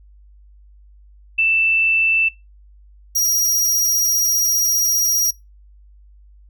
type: tone pair in turn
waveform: sine / sawtooth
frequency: 2657 / 5705 Hz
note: E7 / F8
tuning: +13 / +36 cents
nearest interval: octave + minor second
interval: 1323 cents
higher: second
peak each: -13 dBFS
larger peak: neither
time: 1.38-2.29 / 3.15-5.31 s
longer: second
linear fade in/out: 10 ms
effects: noise-tail reverb RT60 0.2 s tail -19 dB re dry + added 50 Hz sine -44 dBFS peak until 6.49 s